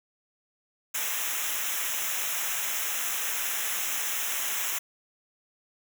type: noise with comb filter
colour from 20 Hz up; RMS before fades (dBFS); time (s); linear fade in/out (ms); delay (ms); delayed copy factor
white; -30; 0.94-4.79; 10; 0.22; -0.95
effects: none